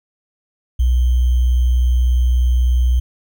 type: tone with sample-and-hold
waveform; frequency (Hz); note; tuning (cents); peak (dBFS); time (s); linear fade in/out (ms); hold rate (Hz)
sine; 61.74; B1; 0; -11; 0.79-3; 10; 3150
effects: none